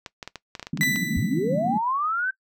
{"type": "clicks", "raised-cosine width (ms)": 0.2, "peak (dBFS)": -17, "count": 11, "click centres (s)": [0.062, 0.228, 0.276, 0.357, 0.552, 0.596, 0.628, 0.669, 0.774, 0.833, 0.96]}
{"type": "band-pass noise", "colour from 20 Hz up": "pink", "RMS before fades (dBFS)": -27, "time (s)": [0.73, 1.78], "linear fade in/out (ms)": 5, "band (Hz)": [150, 270], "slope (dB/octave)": 48}
{"type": "tone with exponential decay", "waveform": "40% pulse", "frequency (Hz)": 1985, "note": "B6", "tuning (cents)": 8, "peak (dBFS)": -18, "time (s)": [0.81, 1.78], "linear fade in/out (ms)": 0, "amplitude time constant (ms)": 210}
{"type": "linear sweep", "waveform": "sine", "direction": "up", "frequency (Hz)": [55, 1568], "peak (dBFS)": -22, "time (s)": [1.16, 2.31], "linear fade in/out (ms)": 10}
{"effects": ["noise-tail reverb RT60 0.1 s tail -19 dB re dry"]}